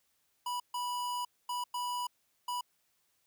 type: tone bursts at uneven times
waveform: square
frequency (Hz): 981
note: B5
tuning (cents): -12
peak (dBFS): -34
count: 5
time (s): 0.46-0.6 / 0.74-1.25 / 1.49-1.64 / 1.74-2.07 / 2.48-2.61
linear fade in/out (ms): 5
effects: white hiss -75 dBFS RMS until 3.26 s